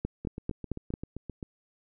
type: two click trains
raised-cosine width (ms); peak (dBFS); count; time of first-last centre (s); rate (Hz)
3; -17 / -24; 5 / 10; 0.05-0.939 / 0.25-1.428; 4.5 / 7.64
effects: none